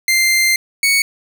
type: tone pair in turn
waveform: sawtooth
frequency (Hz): 2090 / 2225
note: C7 / C#7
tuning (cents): -2 / +6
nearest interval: minor second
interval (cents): 108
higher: second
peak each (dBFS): -8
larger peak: neither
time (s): 0.08-0.56 / 0.83-1.02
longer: first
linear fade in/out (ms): 2
effects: none